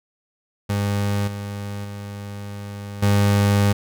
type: tone with level steps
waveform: 30% pulse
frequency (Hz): 101.5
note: G#2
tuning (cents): -39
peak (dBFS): -17 / -25 / -28 / -12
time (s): 0.69-3.73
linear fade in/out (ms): 10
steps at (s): 1.27 / 1.84 / 3.02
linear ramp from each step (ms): 10
effects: none